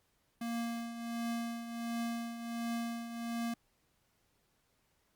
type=tone with tremolo; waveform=square; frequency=233.1 Hz; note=A#3; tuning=in tune; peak=-34 dBFS; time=0.41-3.54 s; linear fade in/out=5 ms; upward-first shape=triangle; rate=1.4 Hz; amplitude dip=65%; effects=pink hiss -75 dBFS RMS until 5.15 s + Opus 48 kbps